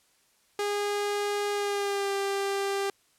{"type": "tone with pitch glide", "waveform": "sawtooth", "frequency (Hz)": [409.8, 395.8], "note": ["G#4", "G4"], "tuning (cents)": [-23, 17], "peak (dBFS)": -23, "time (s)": [0.59, 2.9], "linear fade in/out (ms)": 2, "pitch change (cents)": -60, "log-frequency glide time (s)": [1.52, 2.13], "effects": ["white hiss -66 dBFS RMS until 3.18 s", "low-pass 11000 Hz 12 dB/octave"]}